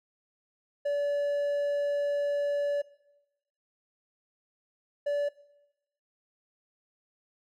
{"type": "tone pair in turn", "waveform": "triangle", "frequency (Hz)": [575, 577.2], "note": ["D5", "D5"], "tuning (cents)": [-37, -30], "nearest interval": "unison", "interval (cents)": 7, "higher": "second", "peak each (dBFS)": -24, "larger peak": "neither", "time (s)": [[0.85, 2.82], [5.06, 5.29]], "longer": "first", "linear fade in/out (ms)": 10, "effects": ["noise-tail reverb RT60 0.9 s tail -19 dB re dry"]}